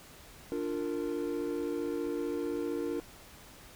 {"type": "chord", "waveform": "triangle", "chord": "Bb major", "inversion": "first", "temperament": "equal with one note detuned", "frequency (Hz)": [293.7, 349.2, 461.3], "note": ["D4", "F4", "Bb4"], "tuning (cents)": [0, 0, -18], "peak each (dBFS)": -34, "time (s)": [0.52, 3], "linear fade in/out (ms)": 0, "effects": ["pink hiss -53 dBFS RMS until 3.75 s"]}